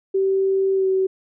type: tone with pitch glide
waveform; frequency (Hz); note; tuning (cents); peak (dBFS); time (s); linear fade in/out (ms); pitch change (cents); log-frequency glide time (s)
sine; 386 to 379.8; G4 to F#4; -27 to +45; -16; 0.14-1.07; 10; -28; 0.74-0.87
effects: none